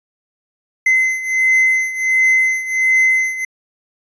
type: beating tone pair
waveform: triangle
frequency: 2053 / 2054.4 Hz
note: C7 / C7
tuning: -33 / -32 cents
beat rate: 1.4 Hz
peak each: -12 / -16 dBFS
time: 0.86-3.45 s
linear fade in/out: 5 ms
effects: resampled to 22050 Hz